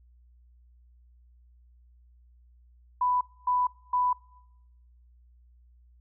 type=tone bursts; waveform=sine; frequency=993 Hz; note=B5; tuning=9 cents sharp; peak=-22 dBFS; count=3; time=3.01-4.13 s; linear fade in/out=5 ms; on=200 ms; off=260 ms; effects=noise-tail reverb RT60 1.0 s tail -25 dB re dry + added 60 Hz sine -55 dBFS peak until 6 s